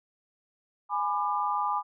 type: chord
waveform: sine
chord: G# diminished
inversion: none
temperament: just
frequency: 830.6 / 996.7 / 1196.1 Hz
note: G#5 / B5 / D6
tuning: 0 / +16 / +31 cents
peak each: -30 dBFS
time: 0.89-1.83 s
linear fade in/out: 50 ms
effects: none